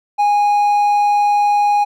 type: tone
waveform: triangle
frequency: 824 Hz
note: G#5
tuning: 14 cents flat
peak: -9 dBFS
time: 0.18-1.85 s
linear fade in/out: 20 ms
effects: none